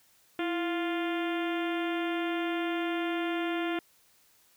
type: harmonic tone with a mistuned harmonic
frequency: 349.2 Hz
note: F4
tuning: in tune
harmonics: 1 / 2 / 3 / 4 / 5 / 6 / 7 / 8 / 9 / 10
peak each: -30 / -37 / -43 / -40 / -42 / -43 / -44 / -45 / -47 / -49 dBFS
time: 0.39-3.79 s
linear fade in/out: 2 ms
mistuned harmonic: 1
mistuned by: -76 cents
effects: white hiss -64 dBFS RMS until 4.56 s